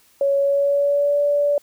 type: tone with pitch glide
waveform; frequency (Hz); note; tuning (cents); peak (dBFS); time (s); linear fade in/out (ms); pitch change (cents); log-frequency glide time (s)
sine; 557 to 578.3; C#5 to D5; +8 to -27; -15; 0.21-1.58; 2; +65; 0.36-1.2
effects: white hiss -56 dBFS RMS until 1.62 s